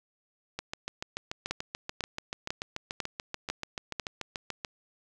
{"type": "two click trains", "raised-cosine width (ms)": 0.2, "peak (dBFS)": [-14, -17], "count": [6, 29], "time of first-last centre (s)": [[1.51, 3.998], [0.59, 4.648]], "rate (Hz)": [2.01, 6.9], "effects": []}